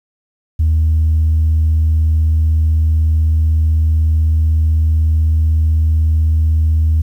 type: tone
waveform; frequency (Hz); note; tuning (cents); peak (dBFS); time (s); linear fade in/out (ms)
sine; 79; D#2; +27; -8; 0.59-7.02; 10
effects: tanh soft clip ceiling -7 dBFS + 8-bit